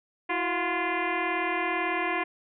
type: tone with frequency modulation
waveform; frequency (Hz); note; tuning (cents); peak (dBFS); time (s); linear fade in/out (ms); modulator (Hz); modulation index
sine; 677; E5; +46; -25; 0.29-2.24; 10; 348; 5.2
effects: none